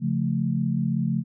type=chord; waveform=sine; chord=Db augmented; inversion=none; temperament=equal; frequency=138.59 / 174.61 / 220 Hz; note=Db3 / F3 / A3; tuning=0 / 0 / 0 cents; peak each=-26 dBFS; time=0-1.24 s; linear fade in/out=50 ms; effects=none